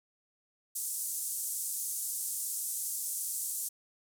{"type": "band-pass noise", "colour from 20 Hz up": "pink", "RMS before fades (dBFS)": -36, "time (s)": [0.75, 3.69], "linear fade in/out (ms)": 10, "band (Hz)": [7700, 13000], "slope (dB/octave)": 24, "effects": []}